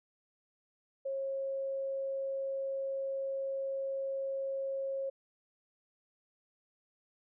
sine tone, 542 Hz, C#5, 39 cents flat, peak -33 dBFS, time 1.05-5.1 s, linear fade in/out 10 ms, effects none

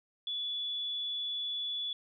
sine tone, 3432 Hz, A7, 44 cents flat, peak -33 dBFS, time 0.27-1.93 s, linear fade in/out 2 ms, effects none

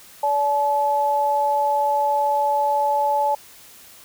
sine tone pair together, 574.6 / 861 Hz, D5 / A5, -38 / -38 cents, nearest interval perfect fifth, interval 700 cents, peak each -23 / -18 dBFS, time 0.23-3.35 s, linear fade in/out 5 ms, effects white hiss -46 dBFS RMS until 4.04 s

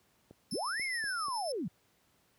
click train, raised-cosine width 2 ms, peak -37 dBFS, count 5, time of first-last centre 0.31-1.283 s, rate 4.11 Hz
30% pulse tone with tremolo, 5274 Hz, E8, in tune, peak -34 dBFS, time 0.51-1.52 s, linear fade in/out 2 ms, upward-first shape triangle, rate 7.3 Hz, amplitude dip 50%
sine linear two-way sweep, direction up then down, 139.2 to 2217 to 139.2 Hz, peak -33 dBFS, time 0.52-1.68 s, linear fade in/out 5 ms, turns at 0.83 s
effects pink hiss -70 dBFS RMS until 2.38 s + high-pass 80 Hz 12 dB/octave

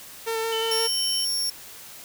sawtooth tone with vibrato, 450.6 Hz, A4, 41 cents sharp, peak -21 dBFS, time 0.26-0.88 s, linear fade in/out 20 ms, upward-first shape square, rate 5.6 Hz, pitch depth 12 cents each way
sine tone with tremolo, 3040 Hz, F#7, 46 cents sharp, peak -28 dBFS, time 0.52-1.25 s, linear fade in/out 5 ms, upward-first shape square, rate 2.2 Hz, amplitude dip 25%
sawtooth tone, 5500 Hz, F8, 27 cents flat, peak -21 dBFS, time 0.71-1.5 s, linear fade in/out 5 ms
effects white hiss -43 dBFS RMS until 2.04 s

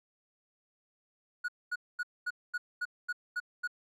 triangle tone bursts, 1458 Hz, F#6, 26 cents flat, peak -29 dBFS, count 9, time 1.44-3.676 s, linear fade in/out 10 ms, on 44 ms, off 230 ms, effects none

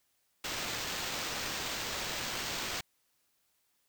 blue noise with sample-and-hold, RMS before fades -37 dBFS, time 0.44-2.81 s, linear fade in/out 5 ms, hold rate 11025 Hz, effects white hiss -75 dBFS RMS until 3.88 s

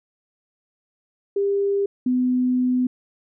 sine tone pair in turn, 399.4 / 251.6 Hz, G4 / B3, +32 / +32 cents, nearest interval minor sixth, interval 800 cents, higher first, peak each -18 / -17 dBFS, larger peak second, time 1.36-1.86 / 2.06-2.87 s, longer second, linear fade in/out 5 ms, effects none

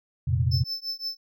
sine chord, F suspended fourth, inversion none, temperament equal, 87.31 / 116.54 / 130.81 Hz, F2 / Bb2 / C3, 0 / 0 / 0 cents, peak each -25 dBFS, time 0.27-0.64 s, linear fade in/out 10 ms
triangle tone with tremolo, 5274 Hz, E8, in tune, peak -25 dBFS, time 0.51-1.17 s, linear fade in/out 10 ms, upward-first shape triangle, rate 5.8 Hz, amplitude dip 100%
effects none

